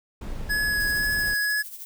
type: noise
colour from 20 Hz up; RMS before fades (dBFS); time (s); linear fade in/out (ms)
brown; -33; 0.21-1.34; 5
type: tone with vibrato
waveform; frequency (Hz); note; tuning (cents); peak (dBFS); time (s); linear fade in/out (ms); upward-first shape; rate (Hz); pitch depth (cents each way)
square; 1683; G#6; +23; -23; 0.49-1.63; 20; sine; 2; 12
type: noise with tremolo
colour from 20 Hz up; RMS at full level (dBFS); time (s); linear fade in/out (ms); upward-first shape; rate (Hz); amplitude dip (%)
violet; -37; 0.8-1.85; 0; sine; 13; 60
effects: none